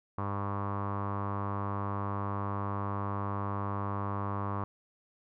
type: tone with low-pass filter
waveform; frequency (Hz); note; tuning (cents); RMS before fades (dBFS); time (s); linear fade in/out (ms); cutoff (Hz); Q
sawtooth; 100; G2; +35; -34; 0.18-4.64; 0; 1100; 5.6
effects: none